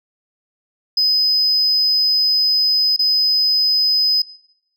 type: tone with dropouts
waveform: sine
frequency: 5030 Hz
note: D#8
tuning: 18 cents sharp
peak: -11 dBFS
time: 0.97-4.22 s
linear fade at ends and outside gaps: 5 ms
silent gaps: 2.964-2.991 s
effects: noise-tail reverb RT60 0.7 s tail -19 dB re dry + tanh soft clip ceiling -10 dBFS